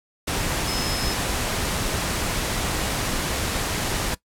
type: tone in noise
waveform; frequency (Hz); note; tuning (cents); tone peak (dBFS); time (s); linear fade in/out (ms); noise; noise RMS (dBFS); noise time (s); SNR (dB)
sine; 5160; E8; -38; -29; 0.67-1.14; 10; pink; -25; 0.27-4.15; -7
effects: noise-tail reverb RT60 0.1 s tail -19 dB re dry + low-pass 12000 Hz 12 dB/octave